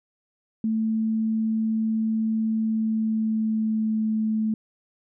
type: tone with pitch glide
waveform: sine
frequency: 221 to 218.2 Hz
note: A3 to A3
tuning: +8 to -14 cents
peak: -21 dBFS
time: 0.64-4.54 s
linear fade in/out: 2 ms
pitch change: -22 cents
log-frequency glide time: 2.56-4.06 s
effects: none